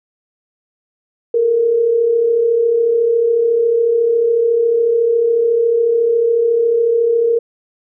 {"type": "tone pair together", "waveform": "sine", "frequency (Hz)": [432.2, 466.2], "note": ["A4", "A#4"], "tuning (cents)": [-31, 0], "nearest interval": "minor second", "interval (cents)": 131, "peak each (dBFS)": [-21, -11], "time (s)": [1.34, 7.39], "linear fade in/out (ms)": 5, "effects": []}